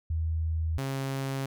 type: tone pair in turn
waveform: sine / sawtooth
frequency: 80.5 / 135.38 Hz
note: E2 / C#3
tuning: -41 / -41 cents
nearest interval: major sixth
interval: 900 cents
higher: second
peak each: -26 dBFS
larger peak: neither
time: 0.1-0.78 / 0.78-1.46 s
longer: neither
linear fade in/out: 5 ms
effects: none